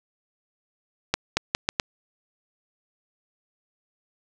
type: accelerating click train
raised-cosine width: 0.2 ms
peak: -3 dBFS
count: 5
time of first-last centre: 1.14-1.798 s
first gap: 230 ms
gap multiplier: 0.78
effects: none